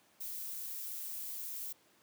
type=noise; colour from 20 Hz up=violet; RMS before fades=-42 dBFS; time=0.2-1.73 s; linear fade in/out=10 ms; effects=pink hiss -67 dBFS RMS until 2.02 s + high-pass 200 Hz 12 dB/octave